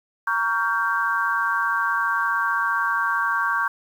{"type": "chord", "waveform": "sine", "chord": "G half-diminished seventh", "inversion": "first", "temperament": "equal with one note detuned", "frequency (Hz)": [932.3, 1128.8, 1396.9, 1568], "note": ["Bb5", "Db6", "F6", "G6"], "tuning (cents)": [0, 31, 0, 0], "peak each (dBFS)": [-28, -24, -29, -23], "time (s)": [0.27, 3.68], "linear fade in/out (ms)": 5, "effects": ["8-bit"]}